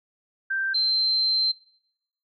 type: tone pair in turn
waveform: sine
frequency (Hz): 1568 / 4117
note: G6 / C8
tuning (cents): 0 / -29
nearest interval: octave + perfect fourth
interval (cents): 1671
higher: second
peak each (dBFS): -23 / -20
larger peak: second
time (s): 0.5-0.74 / 0.74-1.52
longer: second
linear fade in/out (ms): 10
effects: noise-tail reverb RT60 0.8 s tail -24 dB re dry